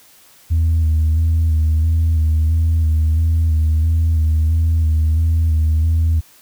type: tone with vibrato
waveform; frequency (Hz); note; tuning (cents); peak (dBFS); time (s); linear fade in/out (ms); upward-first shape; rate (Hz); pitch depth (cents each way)
sine; 80; D#2; +49; -10; 0.5-6.21; 20; square; 1.5; 30
effects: tanh soft clip ceiling -10 dBFS + white hiss -48 dBFS RMS until 6.41 s